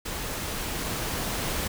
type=noise with level ramp; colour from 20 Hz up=pink; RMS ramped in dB=-33 to -29 dBFS; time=0.05-1.68 s; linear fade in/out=10 ms; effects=none